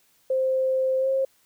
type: tone with pitch glide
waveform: sine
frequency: 523.3 to 534.3 Hz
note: C5 to C5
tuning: 0 to +36 cents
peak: -20 dBFS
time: 0.3-1.25 s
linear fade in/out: 5 ms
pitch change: +36 cents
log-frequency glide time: 0.99-1.08 s
effects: white hiss -63 dBFS RMS until 1.45 s